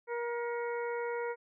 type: harmonic tone with a mistuned harmonic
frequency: 474.3 Hz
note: A#4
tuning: 30 cents sharp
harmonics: 1 / 2 / 3 / 4 / 5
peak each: -34 / -40 / -44 / -46 / -48 dBFS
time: 0.07-1.36 s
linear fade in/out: 50 ms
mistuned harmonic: 5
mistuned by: -120 cents
effects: none